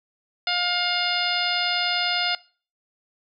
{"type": "harmonic tone", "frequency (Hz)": 710, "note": "F5", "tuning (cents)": 28, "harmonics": [1, 2, 3, 4, 5, 6, 7], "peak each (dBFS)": [-29, -29, -29, -29, -29, -29, -29], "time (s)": [0.47, 2.35], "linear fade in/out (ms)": 2, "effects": ["noise-tail reverb RT60 0.4 s tail -22 dB re dry"]}